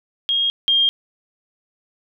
sine tone pair in turn, 3255 / 3214 Hz, G#7 / G7, -36 / +43 cents, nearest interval unison, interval 21 cents, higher first, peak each -16 / -13 dBFS, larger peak second, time 0.29-0.5 / 0.68-0.89 s, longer neither, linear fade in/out 0 ms, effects none

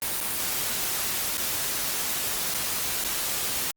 white noise with dropouts, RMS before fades -28 dBFS, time 0.02-3.71 s, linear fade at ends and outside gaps 1 ms, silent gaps 0.204-0.21 / 1.373-1.379 / 2.54-2.545 / 3.04-3.046 s, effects Opus 32 kbps

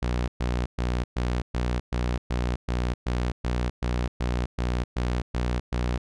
sawtooth tone bursts, 60.8 Hz, B1, 26 cents flat, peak -20 dBFS, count 16, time 0.02-5.98 s, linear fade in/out 10 ms, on 260 ms, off 120 ms, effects low-pass 6000 Hz 12 dB/octave

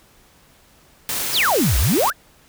white noise, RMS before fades -24 dBFS, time 1.09-2.1 s, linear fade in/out 0 ms
sine exponential two-way sweep, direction down then up, 6000 to 51.91 to 1827 Hz, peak -15 dBFS, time 1.32-2.13 s, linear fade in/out 50 ms, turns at 1.78 s
effects pink hiss -53 dBFS RMS until 2.48 s

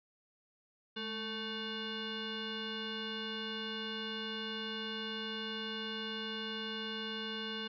sine tone with frequency modulation, 1536 Hz, G6, 36 cents flat, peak -37 dBFS, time 0.96-7.68 s, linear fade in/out 10 ms, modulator 661 Hz, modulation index 3.5, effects none

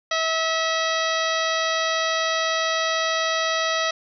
harmonic tone with a mistuned harmonic, 647 Hz, E5, 32 cents flat, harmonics 1 / 2 / 3 / 4 / 5 / 6 / 7 / 8 / 9, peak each -26 / -26 / -27 / -33 / -31 / -30 / -36 / -35 / -35 dBFS, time 0.11-3.91 s, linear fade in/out 5 ms, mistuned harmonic 8, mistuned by -44 cents, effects none

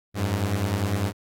sawtooth beating tone pair, 92.5 / 102.5 Hz, F#2 / G#2, 0 / -22 cents, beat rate 10 Hz, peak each -23 / -21 dBFS, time 0.14-1.13 s, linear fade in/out 50 ms, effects AAC 64 kbps

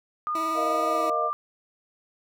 sine tone with pitch glide, 1219 to 1189.1 Hz, D#6 to D6, -36 to +21 cents, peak -25 dBFS, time 0.27-1.33 s, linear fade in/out 0 ms, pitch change -43 cents, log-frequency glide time 0.86-1.03 s
20% pulse tone with vibrato, 322.9 Hz, E4, 36 cents flat, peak -26 dBFS, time 0.35-1.1 s, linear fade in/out 2 ms, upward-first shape sine, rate 19 Hz, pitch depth 24 cents each way
sine chord, Bb suspended fourth, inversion none, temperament just, 466.2 / 621.6 / 699.2 Hz, Bb4 / Eb5 / F5, 0 / -2 / +2 cents, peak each -32 / -28 / -30 dBFS, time 0.54-1.31 s, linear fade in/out 50 ms
effects none

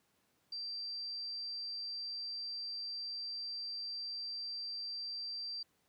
sine tone, 4699 Hz, D8, in tune, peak -39 dBFS, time 0.52-5.63 s, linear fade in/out 5 ms, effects pink hiss -75 dBFS RMS until 5.88 s + high-pass 100 Hz 12 dB/octave

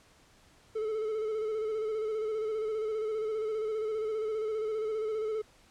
triangle tone with vibrato, 434.3 Hz, A4, 23 cents flat, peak -28 dBFS, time 0.75-5.42 s, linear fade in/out 10 ms, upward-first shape square, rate 15 Hz, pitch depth 32 cents each way, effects pink hiss -61 dBFS RMS until 5.7 s + low-pass 9000 Hz 12 dB/octave

